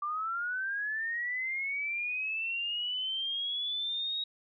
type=linear sweep; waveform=sine; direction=up; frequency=1169 to 3800 Hz; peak=-31 dBFS; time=0.02-4.24 s; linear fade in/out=5 ms; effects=none

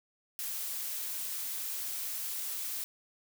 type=noise; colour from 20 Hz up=blue; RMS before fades=-37 dBFS; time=0.39-2.84 s; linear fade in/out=0 ms; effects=none

